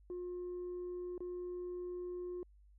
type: tone with dropouts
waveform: sine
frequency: 357.2 Hz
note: F4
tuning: 39 cents sharp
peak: -38 dBFS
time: 0.1-2.43 s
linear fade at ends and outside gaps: 1 ms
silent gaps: 1.179-1.205 s
effects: tanh soft clip ceiling -38 dBFS + added 50 Hz sine -60 dBFS peak until 2.78 s